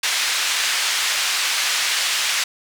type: band-pass noise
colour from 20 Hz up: pink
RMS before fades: -21 dBFS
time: 0.03-2.44 s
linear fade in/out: 5 ms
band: 1900 to 7100 Hz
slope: 12 dB/octave
effects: none